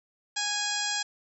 harmonic tone with a mistuned harmonic, 827 Hz, G#5, 8 cents flat, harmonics 1 / 2 / 3 / 4 / 5 / 6 / 7 / 8 / 9, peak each -37 / -34 / -39 / -35 / -38 / -35 / -38 / -39 / -35 dBFS, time 0.36-1.03 s, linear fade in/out 10 ms, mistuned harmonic 7, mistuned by -23 cents, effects none

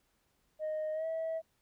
sine tone with pitch glide, 620 to 648.2 Hz, D#5 to E5, -6 to -29 cents, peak -31 dBFS, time 0.59-1.42 s, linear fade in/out 50 ms, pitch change +77 cents, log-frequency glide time 0.93-1.06 s, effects tanh soft clip ceiling -31 dBFS + pink hiss -75 dBFS RMS until 1.61 s

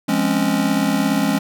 square chord, Db major seventh, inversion first, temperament just, 173.24 / 207.9 / 259.9 / 277.2 Hz, F3 / Ab3 / C4 / Db4, -14 / +2 / -11 / 0 cents, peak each -25 / -21 / -24 / -21 dBFS, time 0.08-1.39 s, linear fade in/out 10 ms, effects none

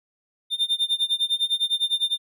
triangle tone with tremolo, 3611 Hz, A7, 44 cents sharp, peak -16 dBFS, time 0.5-2.18 s, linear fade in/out 50 ms, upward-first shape sine, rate 9.9 Hz, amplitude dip 95%, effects none

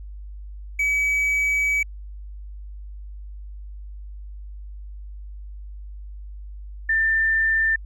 triangle / sine tone pair in turn, 2280 / 1787.4 Hz, C#7 / A6, +48 / +27 cents, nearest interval major third, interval 421 cents, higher first, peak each -17 dBFS, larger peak neither, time 0.79-1.83 / 6.89-7.76 s, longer first, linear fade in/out 5 ms, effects added 50 Hz sine -34 dBFS peak until 7.85 s

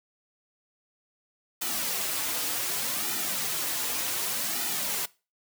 white noise with flanger, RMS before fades -30 dBFS, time 1.61-5.06 s, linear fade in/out 10 ms, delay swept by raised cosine 1.8 to 5.3 ms, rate 0.66 Hz, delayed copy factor -0.65, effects noise-tail reverb RT60 0.3 s tail -21 dB re dry + high-pass 150 Hz 12 dB/octave

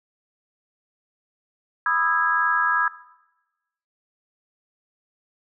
sine chord, E major seventh, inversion second, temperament just, 988.9 / 1236.1 / 1318.5 / 1648.1 Hz, B5 / D#6 / E6 / G#6, +2 / -12 / 0 / -14 cents, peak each -26 / -25 / -25 / -22 dBFS, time 1.86-2.88 s, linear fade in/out 2 ms, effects noise-tail reverb RT60 1.0 s tail -18 dB re dry

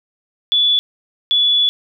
sine tone pair in turn, 3442 / 3427 Hz, A7 / A7, -39 / -46 cents, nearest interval unison, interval 7 cents, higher first, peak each -11 dBFS, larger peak neither, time 0.52-0.79 / 1.31-1.69 s, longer second, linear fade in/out 0 ms, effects none

